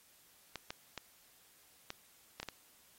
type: clicks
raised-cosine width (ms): 0.2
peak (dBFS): -23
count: 7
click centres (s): 0.557 / 0.705 / 0.977 / 1.904 / 2.4 / 2.43 / 2.487
effects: white hiss -65 dBFS RMS until 2.98 s + AAC 48 kbps